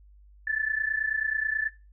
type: tone pair together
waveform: sine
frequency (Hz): 1731.7 / 1761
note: A6 / A6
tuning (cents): -28 / +1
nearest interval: unison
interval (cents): 29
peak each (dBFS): -28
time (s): 0.47-1.69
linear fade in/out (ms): 5
effects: noise-tail reverb RT60 0.3 s tail -18 dB re dry + added 50 Hz sine -51 dBFS peak until 1.92 s